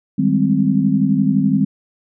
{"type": "chord", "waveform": "sine", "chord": "Ab major seventh", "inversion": "second", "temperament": "equal", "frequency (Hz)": [155.56, 196, 207.7, 261.6], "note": ["Eb3", "G3", "Ab3", "C4"], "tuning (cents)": [0, 0, 0, 0], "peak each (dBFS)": [-20, -17, -19, -17], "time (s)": [0.18, 1.65], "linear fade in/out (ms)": 10, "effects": []}